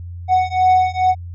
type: beating tone pair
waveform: triangle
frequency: 740 / 742.3 Hz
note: F#5 / F#5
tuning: 0 / +5 cents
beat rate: 2.3 Hz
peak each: -13 dBFS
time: 0.28-1.15 s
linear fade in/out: 50 ms
effects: added 87 Hz sine -28 dBFS peak until 1.34 s + resampled to 16000 Hz